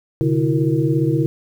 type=tone cluster; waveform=sine; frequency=129.5 / 146.6 / 327.1 / 361.7 / 463.9 Hz; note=C3 / D3 / E4 / F#4 / A#4; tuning=-17 / -3 / -13 / -39 / -8 cents; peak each=-21 / -19 / -19 / -27 / -25 dBFS; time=0.21-1.26 s; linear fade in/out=0 ms; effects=8-bit